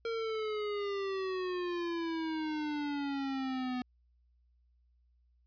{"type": "exponential sweep", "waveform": "square", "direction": "down", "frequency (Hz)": [461.3, 248.5], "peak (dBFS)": -34, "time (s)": [0.05, 3.82], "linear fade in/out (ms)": 2, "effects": ["added 60 Hz sine -66 dBFS peak until 5.46 s", "resampled to 11025 Hz"]}